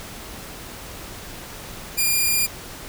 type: tone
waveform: 5% pulse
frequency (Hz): 2405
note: D7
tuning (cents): +41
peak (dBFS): -8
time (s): 1.97-2.47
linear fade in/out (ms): 20
effects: pink hiss -37 dBFS RMS until 2.88 s